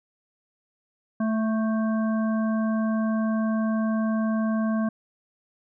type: harmonic tone with a mistuned harmonic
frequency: 220 Hz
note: A3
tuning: in tune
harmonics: 1 / 3 / 5 / 7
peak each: -22 / -32 / -36 / -39 dBFS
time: 1.2-4.89 s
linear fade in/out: 5 ms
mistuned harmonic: 7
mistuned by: +30 cents
effects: none